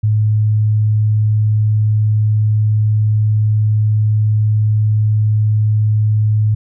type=tone; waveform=sine; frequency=107.1 Hz; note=A2; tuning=46 cents flat; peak=-10 dBFS; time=0.03-6.55 s; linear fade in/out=10 ms; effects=none